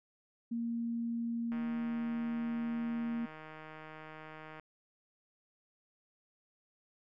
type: tone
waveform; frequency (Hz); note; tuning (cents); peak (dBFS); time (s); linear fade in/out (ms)
sine; 233.1; A#3; 0; -33; 0.51-3.26; 10
type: click train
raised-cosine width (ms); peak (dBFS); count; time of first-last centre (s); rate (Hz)
0.5; -34; 481; 1.52-4.597; 156
effects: none